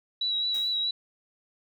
sine tone with vibrato, 3897 Hz, B7, 24 cents flat, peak -25 dBFS, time 0.21-0.91 s, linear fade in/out 5 ms, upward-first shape sine, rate 4.7 Hz, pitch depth 26 cents each way
white noise with exponential decay, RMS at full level -42 dBFS, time 0.54-0.91 s, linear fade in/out 5 ms, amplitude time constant 79 ms
effects none

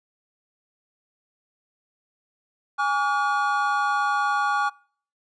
triangle tone cluster, 825 / 1142 / 1431 Hz, G#5 / D6 / F6, -12 / -49 / +42 cents, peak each -23 dBFS, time 2.78-4.7 s, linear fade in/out 20 ms, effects noise-tail reverb RT60 0.5 s tail -25 dB re dry + resampled to 22050 Hz

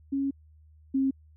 sine tone pair in turn, 275.1 / 268.4 Hz, C#4 / C4, -13 / +44 cents, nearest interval unison, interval 43 cents, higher first, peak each -25 / -22 dBFS, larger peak second, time 0.12-0.31 / 0.94-1.11 s, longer first, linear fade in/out 10 ms, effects added 77 Hz sine -53 dBFS peak until 1.36 s

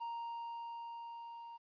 triangle tone with level ramp, 932.3 Hz, A#5, in tune, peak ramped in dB -37 to -46 dBFS, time 0-1.58 s, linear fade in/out 20 ms, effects resampled to 11025 Hz + 13-bit

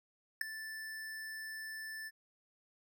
square tone with ADSR envelope, 1760 Hz, A6, in tune, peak -26 dBFS, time 0.41-2.11 s, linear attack 5 ms, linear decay 3 ms, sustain -17 dB, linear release 39 ms, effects none

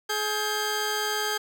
15% pulse tone pair together, 423.4 / 1591.2 Hz, G#4 / G6, +33 / +25 cents, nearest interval octave + major seventh, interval 2292 cents, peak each -22 dBFS, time 0.09-1.38 s, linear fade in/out 10 ms, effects none

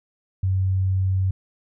sine tone, 94.6 Hz, F#2, 39 cents sharp, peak -18 dBFS, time 0.43-1.31 s, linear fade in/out 5 ms, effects none

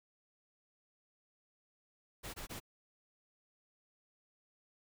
pink noise bursts, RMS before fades -45 dBFS, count 3, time 2.23-2.602 s, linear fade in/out 20 ms, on 110 ms, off 21 ms, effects none

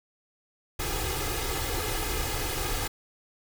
pink noise with comb filter, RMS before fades -30 dBFS, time 0.79-2.88 s, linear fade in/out 10 ms, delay 2.4 ms, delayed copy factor +0.75, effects none

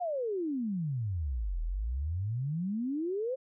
sine exponential two-way sweep, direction down then up, 740 to 38.89 to 538 Hz, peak -30 dBFS, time 0-3.36 s, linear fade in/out 20 ms, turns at 1.61 s, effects none

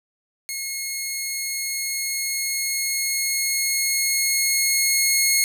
10% pulse tone with level ramp, 2165 Hz, C#7, 41 cents flat, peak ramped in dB -18 to -7 dBFS, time 0.49-5.44 s, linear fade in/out 0 ms, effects none

